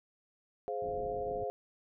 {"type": "chord", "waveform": "sine", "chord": "F minor", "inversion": "first", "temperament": "just", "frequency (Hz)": [419.1, 523.8, 698.5], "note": ["Ab4", "C5", "F5"], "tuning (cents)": [16, 2, 0], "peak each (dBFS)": -38, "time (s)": [0.68, 1.5], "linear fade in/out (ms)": 0}
{"type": "low-pass noise", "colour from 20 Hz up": "pink", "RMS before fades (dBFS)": -47, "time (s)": [0.82, 1.44], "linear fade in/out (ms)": 2, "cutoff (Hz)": 760, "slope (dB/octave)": 96}
{"effects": []}